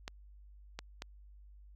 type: clicks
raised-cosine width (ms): 0.2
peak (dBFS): -23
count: 3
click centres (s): 0.079 / 0.79 / 1.021
effects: added 50 Hz sine -53 dBFS peak until 1.75 s